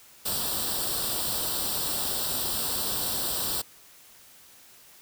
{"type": "noise with comb filter", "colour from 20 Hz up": "white", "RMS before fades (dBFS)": -29, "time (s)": [0.25, 3.62], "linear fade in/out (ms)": 10, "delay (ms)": 0.23, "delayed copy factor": 0.75, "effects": ["white hiss -53 dBFS RMS until 5.01 s"]}